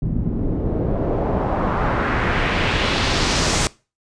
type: noise with low-pass filter sweep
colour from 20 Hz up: pink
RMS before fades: -20 dBFS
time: 0.02-3.67 s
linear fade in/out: 0 ms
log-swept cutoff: 200 to 7700 Hz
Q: 1.5
effects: noise-tail reverb RT60 0.3 s tail -21 dB re dry + resampled to 22050 Hz